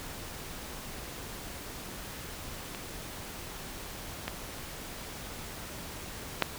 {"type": "clicks", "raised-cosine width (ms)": 0.3, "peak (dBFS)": [-22, -16, -27, -7], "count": 4, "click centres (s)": [2.748, 4.28, 4.583, 6.423], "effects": ["pink hiss -42 dBFS RMS until 6.58 s"]}